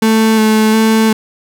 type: tone with vibrato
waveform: 35% pulse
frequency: 219.3 Hz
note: A3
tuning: 6 cents flat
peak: -6 dBFS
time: 0.02-1.13 s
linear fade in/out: 5 ms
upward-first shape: square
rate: 1.4 Hz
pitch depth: 15 cents each way
effects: none